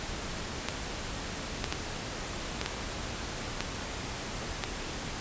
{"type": "clicks", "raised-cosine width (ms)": 0.2, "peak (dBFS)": -12, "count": 7, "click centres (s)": [0.686, 1.642, 1.725, 2.614, 2.661, 3.606, 4.638], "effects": ["pink hiss -37 dBFS RMS until 5.2 s", "resampled to 16000 Hz"]}